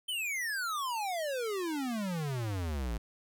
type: exponential sweep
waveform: square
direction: down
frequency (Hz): 3136 to 53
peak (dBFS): -33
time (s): 0.08-2.98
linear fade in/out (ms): 10
effects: none